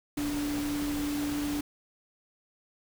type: tone in noise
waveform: sine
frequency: 291.7 Hz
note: D4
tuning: 12 cents flat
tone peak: -29 dBFS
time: 0.17-1.61 s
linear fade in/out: 5 ms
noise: pink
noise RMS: -38 dBFS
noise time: 0.17-1.61 s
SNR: +6 dB
effects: none